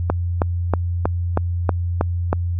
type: click train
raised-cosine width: 1 ms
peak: -3 dBFS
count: 8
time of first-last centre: 0.1-2.329 s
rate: 3.14 Hz
effects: added 87 Hz sine -19 dBFS peak until 2.59 s